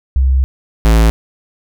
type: tone pair in turn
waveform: sine / square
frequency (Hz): 65.8 / 55.33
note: C2 / A1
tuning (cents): +10 / +10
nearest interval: minor third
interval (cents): 300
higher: first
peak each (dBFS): -8 / -7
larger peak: second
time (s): 0.16-0.44 / 0.85-1.1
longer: first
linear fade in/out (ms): 0
effects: none